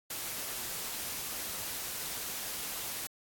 white noise, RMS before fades -38 dBFS, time 0.1-3.07 s, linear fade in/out 5 ms, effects AAC 64 kbps

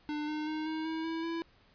square tone with pitch steps, 299.4 / 304.6 / 310 / 315.4 / 320.9 / 326.5 / 332.2 Hz, D4 / D#4 / D#4 / D#4 / E4 / E4 / E4, +33 / -37 / -6 / +24 / -46 / -17 / +13 cents, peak -34 dBFS, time 0.09-1.42 s, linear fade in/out 0 ms, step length 190 ms, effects pink hiss -64 dBFS RMS until 1.74 s + resampled to 11025 Hz

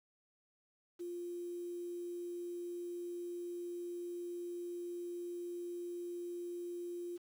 sine tone with quantisation, 349.2 Hz, F4, in tune, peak -40 dBFS, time 0.99-7.18 s, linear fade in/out 20 ms, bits 10, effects none

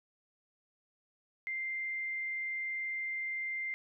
sine tone, 2093 Hz, C7, in tune, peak -34 dBFS, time 1.47-3.74 s, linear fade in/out 0 ms, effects none

